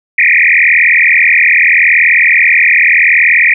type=tone with frequency modulation; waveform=sine; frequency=2157 Hz; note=C#7; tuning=48 cents flat; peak=-4 dBFS; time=0.18-3.54 s; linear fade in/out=5 ms; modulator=40.8 Hz; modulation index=7.6; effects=none